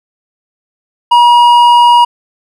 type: tone with hard clipping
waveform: triangle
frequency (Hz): 958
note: A#5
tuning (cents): +47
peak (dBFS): -4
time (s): 1.11-2.05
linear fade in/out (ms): 10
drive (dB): 10
effects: none